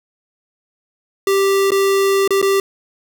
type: tone with dropouts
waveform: square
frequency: 392 Hz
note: G4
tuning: in tune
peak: -13 dBFS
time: 1.27-2.6 s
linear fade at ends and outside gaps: 2 ms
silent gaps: 1.706-1.718 / 2.277-2.306 / 2.416-2.426 s
effects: none